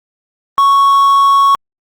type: tone with quantisation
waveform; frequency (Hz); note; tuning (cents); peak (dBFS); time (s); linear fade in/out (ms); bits
triangle; 1108.7; C#6; 0; -4; 0.58-1.55; 0; 5
effects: Opus 32 kbps